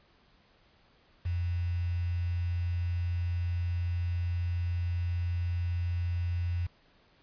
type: tone with quantisation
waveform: sine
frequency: 87.31 Hz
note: F2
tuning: in tune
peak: -28 dBFS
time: 1.25-6.67 s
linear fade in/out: 10 ms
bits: 8
effects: pink hiss -64 dBFS RMS until 7.22 s + resampled to 11025 Hz